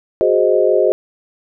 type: chord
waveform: sine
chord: Ab dominant seventh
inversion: third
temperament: equal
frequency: 370 / 415.3 / 523.3 / 622.3 Hz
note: Gb4 / Ab4 / C5 / Eb5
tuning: 0 / 0 / 0 / 0 cents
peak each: -16 dBFS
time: 0.21-0.92 s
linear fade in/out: 0 ms
effects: none